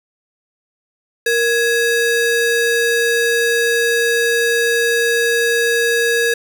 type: ring-modulated tone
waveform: square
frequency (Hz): 1068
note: C6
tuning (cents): +35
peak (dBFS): -11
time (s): 1.26-6.34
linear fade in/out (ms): 5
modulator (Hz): 601
effects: 8-bit